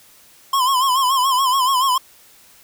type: tone with vibrato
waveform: square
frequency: 1046.5 Hz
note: C6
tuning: in tune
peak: -15 dBFS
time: 0.53-1.98 s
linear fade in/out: 5 ms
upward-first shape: sine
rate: 7 Hz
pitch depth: 94 cents each way
effects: white hiss -49 dBFS RMS until 2.63 s